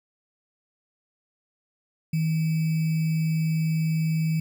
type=tone with sample-and-hold; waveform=sine; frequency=160 Hz; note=D#3; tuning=49 cents sharp; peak=-21 dBFS; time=2.13-4.4 s; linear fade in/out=5 ms; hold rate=2450 Hz; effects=none